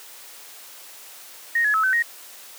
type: tone with pitch steps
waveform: sine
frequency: 1863 / 1697 / 1297 / 1528 / 1874 Hz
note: A#6 / G#6 / E6 / G6 / A#6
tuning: -2 / +37 / -28 / -45 / +9 cents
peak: -17 dBFS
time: 1.55-2.025 s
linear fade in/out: 5 ms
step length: 95 ms
effects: white hiss -43 dBFS RMS until 2.58 s + high-pass 400 Hz 12 dB/octave